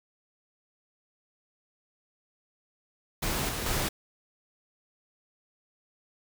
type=noise with level steps; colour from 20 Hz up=pink; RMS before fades=-30 / -33 / -29 dBFS; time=3.22-3.89 s; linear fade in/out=10 ms; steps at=3.49 / 3.66 s; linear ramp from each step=2 ms; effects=none